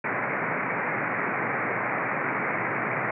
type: band-pass noise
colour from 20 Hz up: white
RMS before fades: -28 dBFS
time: 0.04-3.11 s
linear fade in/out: 5 ms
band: 110 to 2300 Hz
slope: 96 dB/octave
effects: none

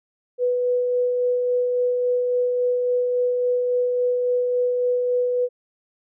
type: tone with tremolo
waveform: sine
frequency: 493.9 Hz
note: B4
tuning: in tune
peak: -17 dBFS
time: 0.38-5.49 s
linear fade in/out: 50 ms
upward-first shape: sine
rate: 3.6 Hz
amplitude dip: 25%
effects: none

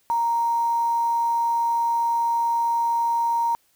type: tone with quantisation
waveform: sine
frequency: 932.3 Hz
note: A#5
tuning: in tune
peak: -19 dBFS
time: 0.1-3.55 s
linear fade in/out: 0 ms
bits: 7
effects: white hiss -64 dBFS RMS until 3.75 s

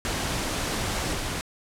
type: noise with level steps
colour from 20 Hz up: pink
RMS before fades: -28 / -30 dBFS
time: 0.05-1.41 s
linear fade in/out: 0 ms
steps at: 1.13 s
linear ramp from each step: 5 ms
effects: low-pass 10000 Hz 12 dB/octave

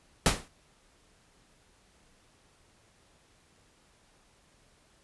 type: noise with exponential decay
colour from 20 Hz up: pink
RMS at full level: -19 dBFS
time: 0.26-0.48 s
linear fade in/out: 1 ms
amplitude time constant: 46 ms
effects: pink hiss -64 dBFS RMS until 5.03 s + resampled to 24000 Hz

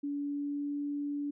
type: tone with pitch glide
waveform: sine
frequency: 286.2 to 288.4 Hz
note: D4 to D4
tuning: -45 to -31 cents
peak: -32 dBFS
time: 0.03-1.31 s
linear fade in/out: 10 ms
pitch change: +14 cents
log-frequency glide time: 0.17-0.8 s
effects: none

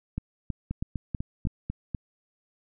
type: two click trains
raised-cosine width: 5 ms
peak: -17 / -18 dBFS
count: 5 / 6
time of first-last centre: 0.18-1.47 / 0.71-1.948 s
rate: 3.1 / 4.04 Hz
effects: none

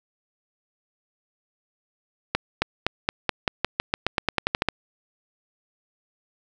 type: accelerating click train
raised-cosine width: 0.3 ms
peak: -4 dBFS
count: 17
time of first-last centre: 2.35-4.687 s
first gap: 270 ms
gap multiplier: 0.91
effects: none

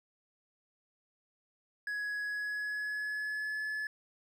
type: tone with pitch glide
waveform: triangle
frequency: 1675 to 1718.1 Hz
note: G#6 to A6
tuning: +14 to -42 cents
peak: -32 dBFS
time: 1.87-3.87 s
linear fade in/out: 2 ms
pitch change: +44 cents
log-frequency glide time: 2.25-3.62 s
effects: none

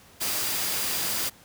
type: tone in noise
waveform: sine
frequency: 4785 Hz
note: D8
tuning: 32 cents sharp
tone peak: -38 dBFS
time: 0.2-1.3 s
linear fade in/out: 20 ms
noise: white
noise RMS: -28 dBFS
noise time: 0.2-1.3 s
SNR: -13 dB
effects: pink hiss -53 dBFS RMS until 1.44 s + high-pass 60 Hz 12 dB/octave

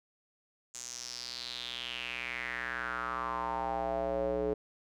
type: tone with band-pass filter sweep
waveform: square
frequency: 61.1 Hz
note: B1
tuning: 18 cents flat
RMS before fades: -36 dBFS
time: 0.74-4.54 s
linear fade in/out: 10 ms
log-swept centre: 7000 to 440 Hz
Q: 5
effects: none

